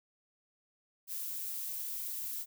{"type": "noise", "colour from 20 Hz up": "violet", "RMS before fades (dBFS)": -39, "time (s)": [1.07, 2.46], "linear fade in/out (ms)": 50, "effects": []}